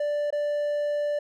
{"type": "tone with dropouts", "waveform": "triangle", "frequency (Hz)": 587.3, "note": "D5", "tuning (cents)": 0, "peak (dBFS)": -22, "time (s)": [0, 1.19], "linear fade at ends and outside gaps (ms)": 5, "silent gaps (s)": [0.305, 0.325], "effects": []}